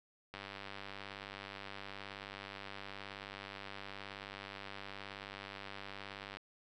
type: click train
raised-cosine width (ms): 0.3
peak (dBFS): -29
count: 598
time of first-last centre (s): 0.34-6.37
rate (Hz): 99
effects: none